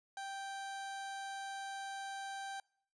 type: tone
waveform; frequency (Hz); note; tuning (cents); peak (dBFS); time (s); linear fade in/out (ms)
30% pulse; 784; G5; 0; -39; 0.17-2.6; 2
effects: noise-tail reverb RT60 0.6 s tail -26 dB re dry + resampled to 22050 Hz